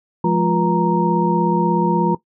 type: tone cluster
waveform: sine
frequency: 173.8 / 210.4 / 351.6 / 484.5 / 932 Hz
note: F3 / G#3 / F4 / B4 / A#5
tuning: -8 / +23 / +12 / -33 / -1 cents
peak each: -18 / -22 / -20 / -26 / -19 dBFS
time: 0.24-2.15 s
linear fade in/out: 5 ms
effects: noise-tail reverb RT60 0.1 s tail -17 dB re dry